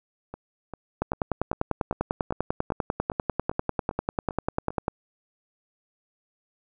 two click trains, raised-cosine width 1 ms, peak -22 / -10 dBFS, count 12 / 40, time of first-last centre 0.34-4.705 / 1.02-4.881 s, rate 2.52 / 10.1 Hz, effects none

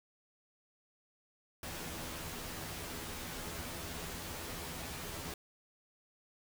pink noise with comb filter, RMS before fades -43 dBFS, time 1.63-5.34 s, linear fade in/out 2 ms, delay 12 ms, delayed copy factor +0.65, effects none

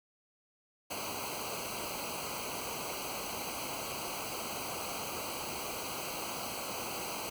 pink noise with comb filter, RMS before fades -39 dBFS, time 0.9-7.3 s, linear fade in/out 10 ms, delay 0.56 ms, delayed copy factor -0.95, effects none

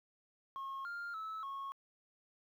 sine tone with pitch steps, 1083 / 1400 / 1303 / 1096 Hz, C#6 / F6 / E6 / C#6, -41 / +4 / -20 / -20 cents, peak -38 dBFS, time 0.56-1.72 s, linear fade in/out 0 ms, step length 290 ms, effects tanh soft clip ceiling -39 dBFS + 12-bit

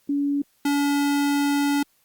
sine / square tone pair in turn, 284.3 / 285.3 Hz, C#4 / C#4, +44 / +50 cents, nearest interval unison, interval 6 cents, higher second, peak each -20 dBFS, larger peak neither, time 0.09-0.42 / 0.65-1.83 s, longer second, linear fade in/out 5 ms, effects white hiss -64 dBFS RMS until 2.04 s + Opus 48 kbps

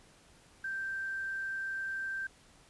sine tone with quantisation, 1568 Hz, G6, in tune, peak -34 dBFS, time 0.64-2.27 s, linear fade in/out 5 ms, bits 10, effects pink hiss -61 dBFS RMS until 2.69 s + resampled to 24000 Hz

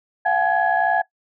sine tone cluster, 691 / 754 / 846 / 1675 Hz, F5 / F#5 / G#5 / G#6, -19 / +32 / +32 / +14 cents, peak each -22 / -20 / -23 / -21 dBFS, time 0.25-1.02 s, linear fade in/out 10 ms, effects noise-tail reverb RT60 0.1 s tail -19 dB re dry + tanh soft clip ceiling -6 dBFS

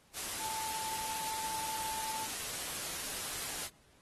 sine tone in noise, 880 Hz, A5, in tune, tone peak -39 dBFS, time 0.38-2.28 s, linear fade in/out 50 ms, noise white, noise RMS -39 dBFS, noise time 0.13-3.7 s, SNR -3 dB, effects pink hiss -66 dBFS RMS until 4.01 s + AAC 32 kbps

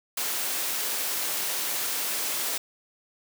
white high-pass noise, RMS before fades -29 dBFS, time 0.17-2.58 s, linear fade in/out 5 ms, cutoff 280 Hz, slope 12 dB/octave, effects none

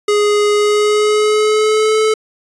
square tone with pitch glide, 415.3 to 434.7 Hz, G#4 to A4, 0 to -21 cents, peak -11 dBFS, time 0.08-2.14 s, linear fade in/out 5 ms, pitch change +79 cents, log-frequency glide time 0.54-1.97 s, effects resampled to 22050 Hz

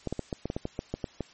clicks, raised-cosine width 2 ms, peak -17 dBFS, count 12, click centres 0.073 / 0.126 / 0.193 / 0.328 / 0.456 / 0.501 / 0.565 / 0.654 / 0.791 / 0.94 / 1.042 / 1.207 s, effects white hiss -55 dBFS RMS until 1.33 s + MP3 32 kbps

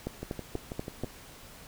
two click trains, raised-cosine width 2 ms, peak -19 / -23 dBFS, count 5 / 6, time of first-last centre 0.07-1.036 / 0.23-1.044 s, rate 4.14 / 6.14 Hz, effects pink hiss -50 dBFS RMS until 1.67 s

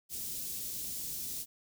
white band-stop noise, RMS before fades -39 dBFS, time 0.09-1.46 s, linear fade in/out 50 ms, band 290 to 5000 Hz, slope 12 dB/octave, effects none

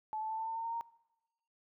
sine tone with pitch steps, 866 / 874.5 / 883.2 / 891.9 / 900.7 / 909.6 / 918.6 / 927.6 Hz, A5 / A5 / A5 / A5 / A5 / A#5 / A#5 / A#5, -28 / -11 / +6 / +23 / +40 / -43 / -26 / -9 cents, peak -35 dBFS, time 0.13-0.81 s, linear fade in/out 0 ms, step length 85 ms, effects noise-tail reverb RT60 1.0 s tail -22 dB re dry

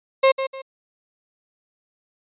35% pulse tone with echo, 534 Hz, C5, 35 cents sharp, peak -10 dBFS, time 0.23-0.32 s, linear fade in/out 10 ms, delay 150 ms, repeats 2, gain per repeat -10 dB, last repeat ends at 0.62 s, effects resampled to 8000 Hz

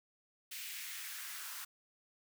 white noise with high-pass filter sweep, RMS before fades -45 dBFS, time 0.51-1.65 s, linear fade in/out 10 ms, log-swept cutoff 2400 to 1200 Hz, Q 2, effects none

